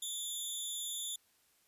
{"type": "tone with amplitude modulation", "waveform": "15% pulse", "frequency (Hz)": 3520, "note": "A7", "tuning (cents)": 0, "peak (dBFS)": -27, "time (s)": [0.02, 1.16], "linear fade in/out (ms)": 5, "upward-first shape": "sine", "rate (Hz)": 262, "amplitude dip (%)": 75, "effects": ["white hiss -71 dBFS RMS until 1.67 s", "resampled to 32000 Hz"]}